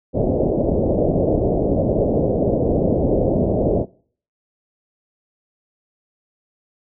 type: low-pass noise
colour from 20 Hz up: white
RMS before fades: -18 dBFS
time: 0.13-3.86 s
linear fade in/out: 50 ms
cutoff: 620 Hz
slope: 48 dB/octave
effects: noise-tail reverb RT60 0.5 s tail -23 dB re dry